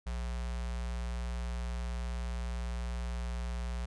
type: tone with notch filter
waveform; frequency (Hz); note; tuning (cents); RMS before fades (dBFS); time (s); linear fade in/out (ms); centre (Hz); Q
square; 59.7; A#1; +42; -36; 0.06-3.86; 10; 310; 0.97
effects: resampled to 22050 Hz